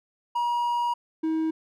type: tone pair in turn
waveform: triangle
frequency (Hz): 956 / 319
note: A#5 / D#4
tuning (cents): +43 / +43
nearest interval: octave + perfect fifth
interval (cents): 1900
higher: first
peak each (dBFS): -21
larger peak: neither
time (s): 0.35-0.94 / 1.23-1.51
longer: first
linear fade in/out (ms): 10
effects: none